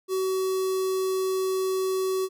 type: tone with notch filter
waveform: square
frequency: 377.7 Hz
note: F#4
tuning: 36 cents sharp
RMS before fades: -26 dBFS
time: 0.08-2.29 s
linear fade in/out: 50 ms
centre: 2100 Hz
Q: 0.74
effects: none